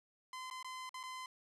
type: tone with dropouts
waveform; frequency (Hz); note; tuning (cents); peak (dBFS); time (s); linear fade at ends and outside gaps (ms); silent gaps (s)
sawtooth; 1028; C6; -31; -40; 0.33-1.26; 2; 0.501-0.51 / 0.628-0.645 / 0.893-0.942 / 1.031-1.036
effects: low-pass 9000 Hz 12 dB/octave